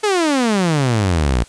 sawtooth exponential sweep, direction down, 438.3 to 55.1 Hz, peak -10 dBFS, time 0.03-1.44 s, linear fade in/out 10 ms, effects white hiss -45 dBFS RMS until 1.48 s + resampled to 22050 Hz

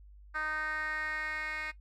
10% pulse tone with band-pass filter sweep, 308.9 Hz, D#4, 12 cents flat, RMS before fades -36 dBFS, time 0.34-1.72 s, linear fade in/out 20 ms, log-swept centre 1500 to 2300 Hz, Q 3.9, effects noise-tail reverb RT60 0.1 s tail -17 dB re dry + added 50 Hz sine -51 dBFS peak until 1.8 s

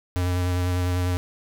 square tone with vibrato, 89.7 Hz, F2, 47 cents sharp, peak -22 dBFS, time 0.16-1.17 s, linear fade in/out 0 ms, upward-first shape square, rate 10 Hz, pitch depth 13 cents each way, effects none

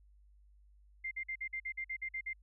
sine tone bursts, 2097 Hz, C7, 3 cents sharp, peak -36 dBFS, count 11, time 1.04-2.333 s, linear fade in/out 10 ms, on 73 ms, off 49 ms, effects added 50 Hz sine -60 dBFS peak until 2.42 s

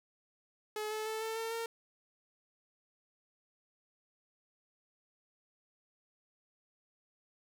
sawtooth tone with pitch steps, 426.5 / 432.7 / 439 / 445.4 / 451.9 / 458.4 Hz, G#4 / A4 / A4 / A4 / A4 / A#4, +46 / -29 / -4 / +21 / +46 / -29 cents, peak -32 dBFS, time 0.76-1.66 s, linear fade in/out 2 ms, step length 150 ms, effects none

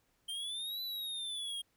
square exponential two-way sweep, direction up then down, 3136 to 4010 to 3232 Hz, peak -38 dBFS, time 0.28-1.62 s, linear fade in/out 10 ms, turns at 0.82 s, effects pink hiss -75 dBFS RMS until 1.76 s

